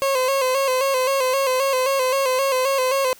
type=tone with vibrato; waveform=30% pulse; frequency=529 Hz; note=C5; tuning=19 cents sharp; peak=-15 dBFS; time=0.02-3.13 s; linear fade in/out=0 ms; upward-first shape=square; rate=3.8 Hz; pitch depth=55 cents each way; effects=white hiss -48 dBFS RMS until 3.19 s